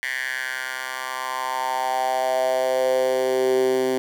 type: tone with high-pass filter sweep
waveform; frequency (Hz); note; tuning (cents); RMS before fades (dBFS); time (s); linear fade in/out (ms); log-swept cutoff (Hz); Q
10% pulse; 129.6; C3; -16; -23; 0.03-3.98; 0; 1900 to 320; 5.2
effects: none